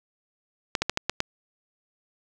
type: clicks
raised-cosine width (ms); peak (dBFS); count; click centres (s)
0.2; -6; 6; 0.752 / 0.82 / 0.896 / 0.974 / 1.096 / 1.204
effects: none